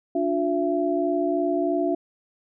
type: tone cluster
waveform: sine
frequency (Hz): 293.3 / 356.4 / 672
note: D4 / F4 / E5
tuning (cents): -2 / +35 / +33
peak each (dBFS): -25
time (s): 0.15-1.95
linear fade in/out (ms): 5
effects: none